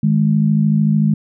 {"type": "tone pair together", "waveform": "sine", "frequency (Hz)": [155.56, 209], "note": ["D#3", "G#3"], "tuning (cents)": [0, 11], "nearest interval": "perfect fourth", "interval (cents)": 511, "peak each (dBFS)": -14, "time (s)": [0.03, 1.14], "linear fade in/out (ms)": 5, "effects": []}